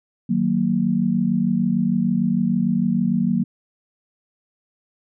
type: chord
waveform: sine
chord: D# minor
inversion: none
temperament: just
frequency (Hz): 155.56 / 186.68 / 233.3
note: D#3 / F#3 / A#3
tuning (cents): 0 / +16 / +2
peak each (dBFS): -26 / -20 / -20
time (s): 0.29-3.44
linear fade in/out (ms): 10
effects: none